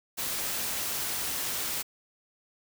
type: noise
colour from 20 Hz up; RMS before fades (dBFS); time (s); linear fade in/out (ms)
white; -32; 0.17-1.83; 20
effects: none